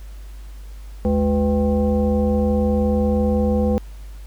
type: tone with frequency modulation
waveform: sine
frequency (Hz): 211.3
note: G#3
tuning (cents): +30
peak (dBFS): -15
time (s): 1.05-3.78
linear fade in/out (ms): 0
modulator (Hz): 287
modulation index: 1.2
effects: added 50 Hz sine -33 dBFS peak until 4.26 s + pink hiss -51 dBFS RMS until 4.26 s